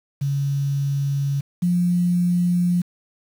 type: tone pair in turn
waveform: sine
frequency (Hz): 140 / 176.39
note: C#3 / F3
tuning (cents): +18 / +18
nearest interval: major third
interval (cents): 400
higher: second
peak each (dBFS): -19 / -16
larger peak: second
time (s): 0.21-1.41 / 1.62-2.82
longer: neither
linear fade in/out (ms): 10
effects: 7-bit